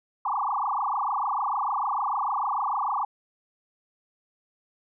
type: tone with frequency modulation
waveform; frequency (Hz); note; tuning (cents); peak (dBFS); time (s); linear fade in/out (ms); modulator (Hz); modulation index
sine; 987.8; B5; 0; -24; 0.25-3.05; 5; 26.7; 7.3
effects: none